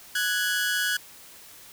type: tone pair together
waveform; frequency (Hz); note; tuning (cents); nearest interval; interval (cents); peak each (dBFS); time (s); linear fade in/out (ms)
sawtooth; 1478.8 / 1663; F#6 / G#6; -1 / +2; major second; 203; -23; 0.15-0.97; 5
effects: white hiss -48 dBFS RMS until 1.72 s